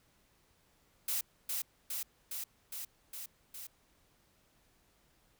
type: noise with echo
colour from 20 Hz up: blue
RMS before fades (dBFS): -34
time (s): 1.08-1.21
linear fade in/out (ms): 5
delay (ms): 410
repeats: 6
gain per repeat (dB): -2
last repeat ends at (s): 3.67
effects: pink hiss -70 dBFS RMS until 5.39 s